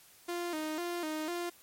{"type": "tone with vibrato", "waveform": "sawtooth", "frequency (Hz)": 328.6, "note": "E4", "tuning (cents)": -5, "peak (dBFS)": -30, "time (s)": [0.28, 1.5], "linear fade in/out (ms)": 10, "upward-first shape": "square", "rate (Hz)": 2, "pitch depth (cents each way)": 100, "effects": ["white hiss -59 dBFS RMS until 1.62 s", "MP3 64 kbps"]}